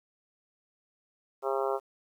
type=harmonic tone; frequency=134.9 Hz; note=C#3; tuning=47 cents flat; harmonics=3 / 4 / 5 / 6 / 7 / 8 / 9 / 10; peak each=-31 / -33 / -35 / -37 / -38 / -39 / -40 / -41 dBFS; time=1.42-1.8 s; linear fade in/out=50 ms; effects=10-bit